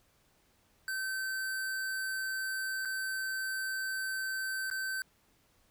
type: tone with dropouts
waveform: square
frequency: 1543 Hz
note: G6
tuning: 28 cents flat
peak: -34 dBFS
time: 0.88-5.02 s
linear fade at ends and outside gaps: 1 ms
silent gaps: 2.851-2.855 / 4.701-4.712 s
effects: pink hiss -69 dBFS RMS until 5.7 s